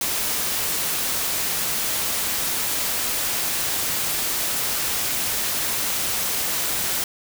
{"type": "noise", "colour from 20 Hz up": "white", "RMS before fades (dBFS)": -24, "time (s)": [0.01, 7.04], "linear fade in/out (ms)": 2, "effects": []}